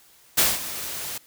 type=noise with ADSR envelope; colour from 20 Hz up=white; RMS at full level=-17 dBFS; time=0.37-1.18 s; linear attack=14 ms; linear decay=200 ms; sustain=-15 dB; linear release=5 ms; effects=white hiss -55 dBFS RMS until 1.26 s